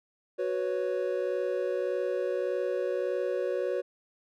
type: chord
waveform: triangle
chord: F# suspended fourth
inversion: none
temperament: just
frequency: 370 / 493.3 / 555 Hz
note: F#4 / B4 / C#5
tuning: 0 / -2 / +2 cents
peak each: -30 dBFS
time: 0.38-3.82 s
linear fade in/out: 20 ms
effects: none